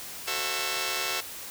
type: chord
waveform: 5% pulse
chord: F# half-diminished seventh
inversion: none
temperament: just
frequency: 370 / 444 / 532.8 / 666 Hz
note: F#4 / A4 / C5 / E5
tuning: 0 / +16 / +31 / +18 cents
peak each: -24 dBFS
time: 0.27-1.21 s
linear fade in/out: 10 ms
effects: white hiss -40 dBFS RMS until 1.5 s